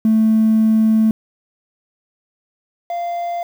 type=tone pair in turn; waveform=triangle; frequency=220 / 692.6 Hz; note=A3 / F5; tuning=0 / -15 cents; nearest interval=octave + minor sixth; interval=1985 cents; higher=second; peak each=-7 / -18 dBFS; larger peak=first; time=0.05-1.11 / 2.9-3.43 s; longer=first; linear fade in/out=2 ms; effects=tanh soft clip ceiling -7 dBFS + 7-bit